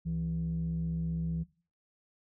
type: tone pair together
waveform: sine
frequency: 69.29 / 164.8 Hz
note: C#2 / E3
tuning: 0 / 0 cents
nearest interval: octave + minor third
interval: 1500 cents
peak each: -37 / -30 dBFS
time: 0.05-1.44 s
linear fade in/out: 20 ms
effects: noise-tail reverb RT60 0.4 s tail -20 dB re dry + tanh soft clip ceiling -26 dBFS